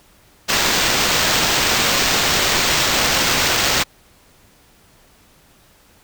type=noise with sample-and-hold; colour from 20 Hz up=blue; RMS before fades=-17 dBFS; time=0.48-3.84 s; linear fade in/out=20 ms; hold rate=11025 Hz; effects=pink hiss -52 dBFS RMS until 6.03 s